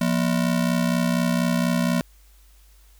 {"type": "ring-modulated tone", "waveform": "square", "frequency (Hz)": 206.1, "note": "G#3", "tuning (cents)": -13, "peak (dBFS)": -17, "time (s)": [0.01, 2.01], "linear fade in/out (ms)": 0, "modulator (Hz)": 32.1, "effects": ["added 50 Hz sine -50 dBFS peak until 2.99 s", "white hiss -59 dBFS RMS until 2.99 s"]}